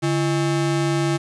square ring-modulated tone, 241.1 Hz, B3, 41 cents flat, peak -16 dBFS, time 0.02-1.18 s, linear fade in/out 20 ms, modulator 97.2 Hz, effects resampled to 22050 Hz + 8-bit

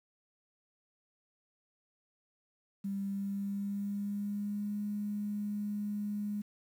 sine tone with pitch glide, 197.6 to 206.8 Hz, G3 to G#3, +14 to -7 cents, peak -33 dBFS, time 2.84-6.42 s, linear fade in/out 10 ms, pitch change +79 cents, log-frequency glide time 3.08-4.78 s, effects 10-bit

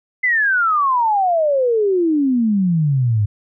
sine exponential sweep, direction down, 2062 to 100 Hz, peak -13 dBFS, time 0.23-3.26 s, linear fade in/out 10 ms, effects none

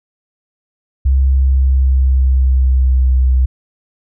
sine tone with pitch glide, 66.7 to 64.06 Hz, C2 to C2, +34 to -36 cents, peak -8 dBFS, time 1.05-3.46 s, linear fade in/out 10 ms, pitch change -70 cents, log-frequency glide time 1.25-3.16 s, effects none

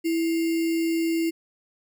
sine tone with sample-and-hold, 329.6 Hz, E4, in tune, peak -21 dBFS, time 0.04-1.31 s, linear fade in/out 20 ms, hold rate 2450 Hz, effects none

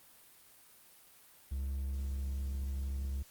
triangle tone, 68 Hz, C#2, 33 cents flat, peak -32 dBFS, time 1.51-3.23 s, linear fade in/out 10 ms, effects white hiss -60 dBFS RMS until 3.3 s + Opus 32 kbps

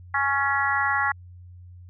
harmonic tone with a mistuned harmonic, 277.2 Hz, C#4, in tune, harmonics 3 / 4 / 5 / 6 / 7, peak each -27 / -27 / -27 / -27 / -27 dBFS, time 0.14-1.12 s, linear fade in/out 5 ms, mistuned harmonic 6, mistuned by +20 cents, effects added 89 Hz sine -42 dBFS peak until 1.89 s

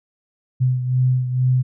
sine beating tone pair, 127.1 / 129.3 Hz, C3 / C3, -50 / -20 cents, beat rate 2.2 Hz, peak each -16 / -23 dBFS, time 0.6-1.63 s, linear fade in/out 20 ms, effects none

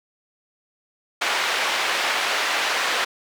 white band-pass noise, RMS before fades -23 dBFS, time 1.21-3.05 s, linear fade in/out 10 ms, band 570 to 2800 Hz, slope 12 dB/octave, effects none

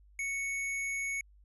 sine tone with hard clipping, 2217 Hz, C#7, in tune, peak -34 dBFS, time 0.19-1.21 s, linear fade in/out 2 ms, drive 14 dB, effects added 50 Hz sine -57 dBFS peak until 1.44 s + resampled to 32000 Hz

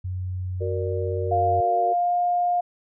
sine tone, 91.9 Hz, F#2, 11 cents flat, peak -26 dBFS, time 0.04-1.61 s, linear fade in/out 10 ms
sine chord, Gb augmented, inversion none, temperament equal with one note detuned, 370 / 466.2 / 589 Hz, Gb4 / Bb4 / D5, 0 / 0 / +5 cents, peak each -30 / -28 / -33 dBFS, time 0.6-1.94 s, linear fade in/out 20 ms
sine tone with pitch glide, 698.5 to 707.4 Hz, F5 to F5, 0 to +22 cents, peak -19 dBFS, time 1.31-2.61 s, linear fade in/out 10 ms, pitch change +22 cents, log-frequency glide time 1.82-2.15 s
effects none

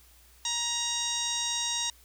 harmonic tone, 944 Hz, A#5, 22 cents sharp, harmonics 1 / 2 / 3 / 4 / 5 / 6 / 7 / 8 / 9, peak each -39 / -42 / -39 / -32 / -43 / -34 / -36 / -42 / -42 dBFS, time 0.45-1.9 s, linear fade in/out 2 ms, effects added 60 Hz sine -58 dBFS peak until 2.04 s + white hiss -59 dBFS RMS until 2.04 s

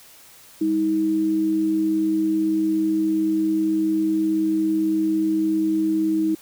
sine tone pair together, 199.8 / 318.1 Hz, G3 / D#4, +33 / +38 cents, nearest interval minor sixth, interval 805 cents, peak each -29 / -18 dBFS, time 0.61-6.35 s, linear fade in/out 5 ms, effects white hiss -48 dBFS RMS until 6.41 s

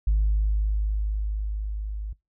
sine tone with level ramp, 52.1 Hz, G#1, 6 cents sharp, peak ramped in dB -16 to -29 dBFS, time 0.07-2.13 s, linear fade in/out 5 ms, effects noise-tail reverb RT60 0.2 s tail -23 dB re dry + tanh soft clip ceiling -15 dBFS

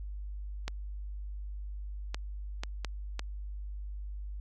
clicks, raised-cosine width 0.2 ms, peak -18 dBFS, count 5, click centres 0.68 / 2.145 / 2.635 / 2.847 / 3.194 s, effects added 50 Hz sine -37 dBFS peak until 4.4 s

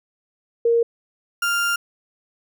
sine / 35% pulse tone pair in turn, 466.2 / 1397 Hz, A#4 / F6, 0 / 0 cents, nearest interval octave + perfect fifth, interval 1900 cents, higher second, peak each -14 / -17 dBFS, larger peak first, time 0.65-0.83 / 1.42-1.76 s, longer second, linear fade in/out 5 ms, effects none

